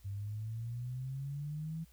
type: exponential sweep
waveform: sine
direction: up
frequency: 97.4 to 164.81 Hz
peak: -37 dBFS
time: 0.04-1.85 s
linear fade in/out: 20 ms
effects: added 60 Hz sine -60 dBFS peak until 1.92 s + white hiss -68 dBFS RMS until 1.92 s